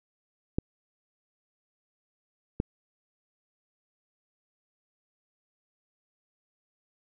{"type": "clicks", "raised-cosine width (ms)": 3, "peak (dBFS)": -13, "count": 2, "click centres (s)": [0.585, 2.601], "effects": []}